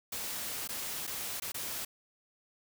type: noise with dropouts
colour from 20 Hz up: white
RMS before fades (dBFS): -38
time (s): 0.12-1.85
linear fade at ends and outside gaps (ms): 5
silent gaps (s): 0.676-0.689 / 1.069-1.074 / 1.4-1.42 / 1.52-1.543
effects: none